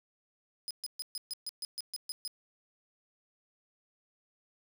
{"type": "tone bursts", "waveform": "sawtooth", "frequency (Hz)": 5020, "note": "D#8", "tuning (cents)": 15, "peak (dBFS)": -33, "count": 11, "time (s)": [0.68, 2.277], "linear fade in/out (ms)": 0, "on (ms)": 27, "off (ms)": 130, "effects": []}